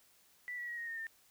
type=tone with pitch steps; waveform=sine; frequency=1969 / 1935.2 / 1901.9 / 1869.3 / 1837.1 / 1805.6 Hz; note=B6 / B6 / A#6 / A#6 / A#6 / A6; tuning=-6 / -36 / +34 / +4 / -26 / +44 cents; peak=-39 dBFS; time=0.48-1.068 s; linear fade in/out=0 ms; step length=98 ms; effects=white hiss -67 dBFS RMS until 1.3 s